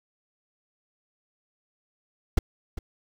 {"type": "noise with echo", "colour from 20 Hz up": "brown", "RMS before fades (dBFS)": -18, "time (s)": [2.37, 2.39], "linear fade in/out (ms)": 5, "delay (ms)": 400, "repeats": 1, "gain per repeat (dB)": -14, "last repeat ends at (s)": 2.79, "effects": []}